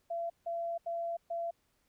sine tone bursts at uneven times, 678 Hz, E5, 49 cents sharp, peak -33 dBFS, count 4, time 0.1-0.3 / 0.46-0.78 / 0.86-1.17 / 1.3-1.51 s, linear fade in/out 10 ms, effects pink hiss -75 dBFS RMS until 1.88 s

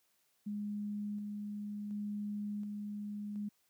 sine tone with tremolo, 206.9 Hz, G#3, 6 cents flat, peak -36 dBFS, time 0.46-3.49 s, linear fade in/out 10 ms, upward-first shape square, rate 0.69 Hz, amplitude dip 25%, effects white hiss -75 dBFS RMS until 3.69 s + high-pass 80 Hz 12 dB/octave

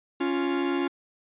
45% pulse tone pair together, 278.1 / 349.2 Hz, C#4 / F4, +6 / 0 cents, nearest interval major third, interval 394 cents, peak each -27 dBFS, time 0.2-0.88 s, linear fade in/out 10 ms, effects resampled to 8000 Hz

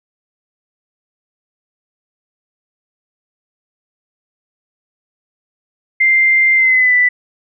sine tone with pitch glide, 2093 to 1982.4 Hz, C7 to B6, 0 to +6 cents, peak -8 dBFS, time 6-7.09 s, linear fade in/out 10 ms, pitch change -94 cents, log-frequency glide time 6.55-6.95 s, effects none

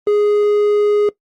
triangle tone, 415.3 Hz, G#4, in tune, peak -9 dBFS, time 0.07-1.09 s, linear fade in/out 2 ms, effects noise-tail reverb RT60 0.1 s tail -19 dB re dry + Opus 24 kbps

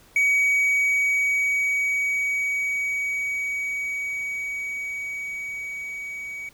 triangle tone with level ramp, 2262 Hz, C#7, 34 cents sharp, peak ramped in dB -15 to -30 dBFS, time 0.16-6.49 s, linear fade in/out 2 ms, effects pink hiss -54 dBFS RMS until 6.53 s

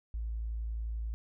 triangle tone with tanh clipping, 55.7 Hz, A1, 22 cents sharp, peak -33 dBFS, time 0.14-1.14 s, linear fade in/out 0 ms, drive 4 dB, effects none

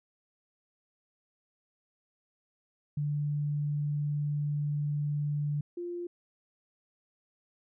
sine tone pair in turn, 146.83 / 349.2 Hz, D3 / F4, 0 / 0 cents, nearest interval octave + minor third, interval 1500 cents, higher second, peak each -28 / -34 dBFS, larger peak first, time 2.97-5.61 / 5.77-6.07 s, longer first, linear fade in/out 5 ms, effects none

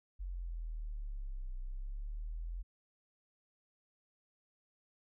sine exponential two-way sweep, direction down then up, 46.35 to 30.87 to 44.22 Hz, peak -38 dBFS, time 0.19-2.63 s, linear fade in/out 20 ms, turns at 1.57 s, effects none

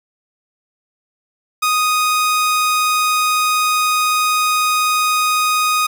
sawtooth tone, 1244.5 Hz, D#6, in tune, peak -10 dBFS, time 1.62-5.87 s, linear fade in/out 10 ms, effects none

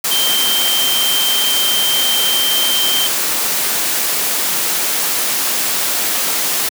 sine tone in noise, 3136 Hz, G7, in tune, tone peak -15 dBFS, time 0.11-3.07 s, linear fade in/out 5 ms, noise white, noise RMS -17 dBFS, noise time 0.04-6.69 s, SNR -1 dB, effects high-pass 200 Hz 12 dB/octave

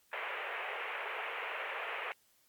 white band-pass noise, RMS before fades -40 dBFS, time 0.13-2.12 s, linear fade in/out 0 ms, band 420 to 2700 Hz, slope 48 dB/octave, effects white hiss -70 dBFS RMS until 2.48 s + Opus 48 kbps

